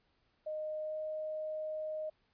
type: tone with pitch glide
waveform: sine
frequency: 617 to 620.6 Hz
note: D#5 to D#5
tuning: -15 to -5 cents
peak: -36 dBFS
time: 0.46-2.1 s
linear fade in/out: 10 ms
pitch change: +10 cents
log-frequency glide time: 0.83-0.96 s
effects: pink hiss -75 dBFS RMS until 2.33 s + resampled to 11025 Hz